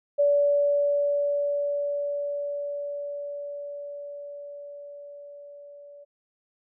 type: tone with level ramp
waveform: sine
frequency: 575 Hz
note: D5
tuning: 37 cents flat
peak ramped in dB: -17 to -44 dBFS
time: 0.18-6.05 s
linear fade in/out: 20 ms
effects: none